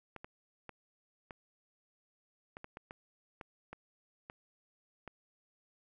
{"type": "clicks", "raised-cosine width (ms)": 0.5, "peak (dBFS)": -30, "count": 12, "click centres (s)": [0.163, 0.245, 0.693, 1.308, 2.569, 2.644, 2.771, 2.909, 3.412, 3.73, 4.299, 5.077], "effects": []}